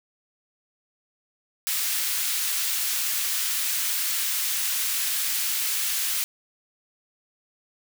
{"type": "high-pass noise", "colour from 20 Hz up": "white", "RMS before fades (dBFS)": -26, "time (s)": [1.67, 6.24], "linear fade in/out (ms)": 0, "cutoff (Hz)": 1700, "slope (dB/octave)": 12, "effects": []}